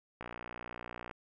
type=click train; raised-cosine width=0.5 ms; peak=-27 dBFS; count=55; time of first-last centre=0.21-1.112 s; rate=59.9 Hz; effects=none